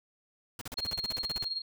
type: noise bursts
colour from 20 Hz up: pink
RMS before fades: -40 dBFS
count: 14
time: 0.59-1.446 s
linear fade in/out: 2 ms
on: 24 ms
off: 40 ms
type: tone with tremolo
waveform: sine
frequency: 4253 Hz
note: C8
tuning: 27 cents sharp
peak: -29 dBFS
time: 0.77-1.62 s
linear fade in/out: 10 ms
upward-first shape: sine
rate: 19 Hz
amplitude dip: 75%
effects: none